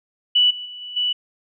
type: tone with level steps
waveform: sine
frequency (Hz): 2960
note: F#7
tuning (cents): 0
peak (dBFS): -12 / -29 / -33 / -31 / -18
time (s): 0.35-1.13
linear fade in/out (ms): 10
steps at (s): 0.5 / 0.65 / 0.81 / 0.96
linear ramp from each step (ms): 10
effects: none